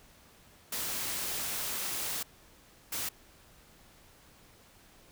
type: noise bursts at uneven times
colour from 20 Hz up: white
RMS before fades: -35 dBFS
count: 2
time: 0.72-2.23 / 2.92-3.09 s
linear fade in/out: 5 ms
effects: pink hiss -59 dBFS RMS until 5.11 s